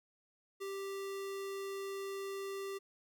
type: tone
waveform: square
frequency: 392.2 Hz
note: G4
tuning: 1 cent sharp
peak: -40 dBFS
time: 0.6-2.79 s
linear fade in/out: 20 ms
effects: none